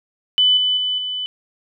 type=tone with level steps; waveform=sine; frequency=3000 Hz; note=F#7; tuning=23 cents sharp; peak=-11 / -15 / -18 / -22 dBFS; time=0.38-1.26 s; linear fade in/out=0 ms; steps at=0.57 / 0.77 / 0.98 s; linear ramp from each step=2 ms; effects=none